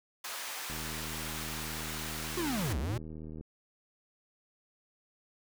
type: high-pass noise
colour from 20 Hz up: pink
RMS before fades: -40 dBFS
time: 0.24-2.73 s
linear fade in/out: 5 ms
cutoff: 880 Hz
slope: 12 dB/octave
type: click train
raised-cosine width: 3 ms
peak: -32 dBFS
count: 214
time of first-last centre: 0.7-3.41 s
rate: 78.6 Hz
type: linear two-way sweep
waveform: square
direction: down then up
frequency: 370 to 57.4 to 126.3 Hz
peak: -32 dBFS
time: 2.37-2.98 s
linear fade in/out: 5 ms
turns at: 2.78 s
effects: none